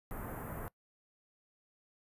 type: band-stop noise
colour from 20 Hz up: pink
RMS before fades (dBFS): -42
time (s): 0.11-0.68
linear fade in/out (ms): 0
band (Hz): 1600 to 13000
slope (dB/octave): 24
effects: noise-tail reverb RT60 0.1 s tail -22 dB re dry + resampled to 32000 Hz